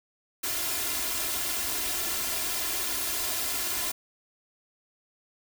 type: noise with comb filter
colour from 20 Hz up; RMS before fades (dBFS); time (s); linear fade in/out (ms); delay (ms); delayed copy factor
white; -30; 0.43-3.92; 10; 2.9; +0.85
effects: none